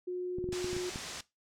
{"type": "tone", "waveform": "sine", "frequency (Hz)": 361.3, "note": "F#4", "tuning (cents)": -41, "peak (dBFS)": -33, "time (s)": [0.07, 0.9], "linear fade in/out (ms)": 10}
{"type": "clicks", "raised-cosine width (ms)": 3, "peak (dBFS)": -27, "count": 8, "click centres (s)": [0.385, 0.442, 0.489, 0.529, 0.644, 0.731, 0.766, 0.959]}
{"type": "low-pass noise", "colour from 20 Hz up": "white", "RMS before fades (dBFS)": -43, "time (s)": [0.52, 1.21], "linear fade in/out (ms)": 5, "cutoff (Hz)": 7300, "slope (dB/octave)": 24}
{"effects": ["noise-tail reverb RT60 0.2 s tail -18 dB re dry"]}